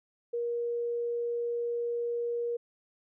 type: tone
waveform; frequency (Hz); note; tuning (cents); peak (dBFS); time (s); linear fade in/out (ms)
sine; 473.7; A#4; +28; -29; 0.33-2.57; 10
effects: none